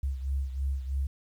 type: beating tone pair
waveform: sine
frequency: 67.2 / 70.3 Hz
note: C2 / C#2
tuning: +47 / +25 cents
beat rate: 3.1 Hz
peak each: -29 / -35 dBFS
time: 0.03-1.07 s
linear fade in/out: 5 ms
effects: 10-bit